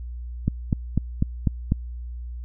click train, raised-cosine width 5 ms, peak -7 dBFS, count 6, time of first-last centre 0.48-1.721 s, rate 4.03 Hz, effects added 60 Hz sine -31 dBFS peak until 2.44 s

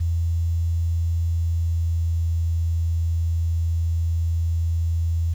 sine tone with pitch glide, 83.8 to 83.17 Hz, E2 to E2, +29 to +16 cents, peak -19 dBFS, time 0-5.34 s, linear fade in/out 10 ms, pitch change -13 cents, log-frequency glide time 1.24-2.28 s, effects 8-bit

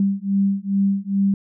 sine beating tone pair, 196 / 198.4 Hz, G3 / G3, 0 / +21 cents, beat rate 2.4 Hz, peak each -20 dBFS, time 0-1.34 s, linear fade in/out 2 ms, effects none

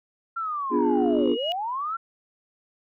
sine linear two-way sweep, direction down then up, 1377 to 440 to 1377 Hz, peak -26 dBFS, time 0.36-1.97 s, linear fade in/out 10 ms, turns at 1.35 s
sine chord, B diminished seventh, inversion none, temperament equal, 246.9 / 293.7 / 349.2 / 415.3 Hz, B3 / D4 / F4 / Ab4, 0 / 0 / 0 / 0 cents, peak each -24 dBFS, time 0.7-1.37 s, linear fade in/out 50 ms
sine tone with exponential growth, 2891 Hz, F#7, 41 cents flat, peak -24 dBFS, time 0.83-1.52 s, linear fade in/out 0 ms, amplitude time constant 150 ms
effects tanh soft clip ceiling -12 dBFS

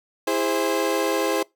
30% pulse chord, E augmented, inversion none, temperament equal with one note detuned, 329.6 / 408.6 / 523.3 Hz, E4 / G#4 / B#4, 0 / -28 / 0 cents, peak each -23 / -23 / -22 dBFS, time 0.27-1.43 s, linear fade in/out 5 ms, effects noise-tail reverb RT60 0.2 s tail -24 dB re dry

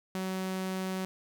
sawtooth tone, 187.9 Hz, F#3, 27 cents sharp, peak -28 dBFS, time 0.15-1.05 s, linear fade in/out 0 ms, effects none

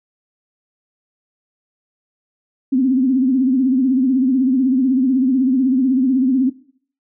sine tone with vibrato, 259.9 Hz, C4, 11 cents flat, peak -12 dBFS, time 2.72-6.5 s, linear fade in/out 10 ms, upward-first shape sine, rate 16 Hz, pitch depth 100 cents each way, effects noise-tail reverb RT60 0.5 s tail -17 dB re dry

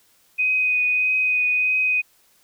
sine tone with vibrato, 2500 Hz, D#7, 8 cents sharp, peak -17 dBFS, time 0.38-2.02 s, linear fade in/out 20 ms, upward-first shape triangle, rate 1.6 Hz, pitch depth 15 cents each way, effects white hiss -59 dBFS RMS until 2.43 s

